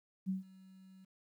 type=tone with ADSR envelope; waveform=sine; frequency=189.3 Hz; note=F#3; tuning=40 cents sharp; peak=-31 dBFS; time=0.26-1.05 s; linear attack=32 ms; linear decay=140 ms; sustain=-24 dB; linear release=9 ms; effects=12-bit